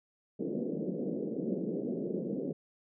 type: band-pass noise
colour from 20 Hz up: pink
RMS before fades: -35 dBFS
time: 0.39-2.53 s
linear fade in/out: 10 ms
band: 170 to 520 Hz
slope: 48 dB/octave
effects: none